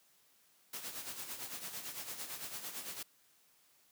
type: noise with tremolo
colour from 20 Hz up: white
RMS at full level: -42 dBFS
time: 0.73-3.03 s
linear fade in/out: 5 ms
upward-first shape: sine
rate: 8.9 Hz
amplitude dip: 60%
effects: white hiss -69 dBFS RMS until 3.91 s + high-pass 100 Hz 12 dB/octave